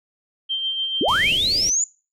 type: tone with tremolo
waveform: sine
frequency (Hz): 3146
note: G7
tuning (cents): +6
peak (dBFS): -20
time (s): 0.49-1.36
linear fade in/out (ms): 20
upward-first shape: sine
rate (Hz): 6.8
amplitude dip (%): 40
type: linear sweep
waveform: sine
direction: up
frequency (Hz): 217.7 to 7090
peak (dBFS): -17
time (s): 1.01-1.84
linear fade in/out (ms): 2
type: band-stop noise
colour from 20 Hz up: pink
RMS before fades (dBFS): -32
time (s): 1.08-1.7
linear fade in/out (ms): 5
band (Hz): 660 to 2100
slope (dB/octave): 96
effects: noise-tail reverb RT60 0.3 s tail -20 dB re dry + low-pass 12000 Hz 12 dB/octave